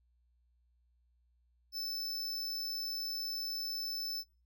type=tone; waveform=square; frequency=5274 Hz; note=E8; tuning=in tune; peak=-37 dBFS; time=1.72-4.24 s; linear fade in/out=50 ms; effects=noise-tail reverb RT60 0.3 s tail -19 dB re dry + added 60 Hz sine -69 dBFS peak until 4.45 s